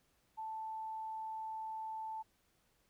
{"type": "tone", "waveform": "sine", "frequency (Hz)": 880, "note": "A5", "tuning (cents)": 0, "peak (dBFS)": -40, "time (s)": [0.37, 2.23], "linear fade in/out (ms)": 20, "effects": ["pink hiss -75 dBFS RMS until 2.89 s"]}